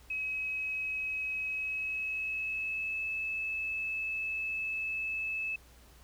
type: tone with pitch glide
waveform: sine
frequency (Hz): 2552 to 2607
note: D#7 to E7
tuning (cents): +43 to -20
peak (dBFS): -32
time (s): 0.1-5.56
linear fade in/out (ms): 5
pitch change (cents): +37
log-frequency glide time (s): 1.44-3.05
effects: added 60 Hz sine -58 dBFS peak until 6.03 s + pink hiss -60 dBFS RMS until 6.03 s